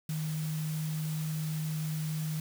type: tone in noise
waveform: sine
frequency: 155.56 Hz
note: D#3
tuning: in tune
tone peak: -31 dBFS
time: 0.09-2.4 s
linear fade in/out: 2 ms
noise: white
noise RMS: -45 dBFS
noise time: 0.09-2.4 s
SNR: +11 dB
effects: none